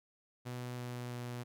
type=tone with pitch steps; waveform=sawtooth; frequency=123.47 / 122.62 / 121.77 Hz; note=B2 / B2 / B2; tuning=0 / -12 / -24 cents; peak=-36 dBFS; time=0.45-1.44 s; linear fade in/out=20 ms; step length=330 ms; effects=none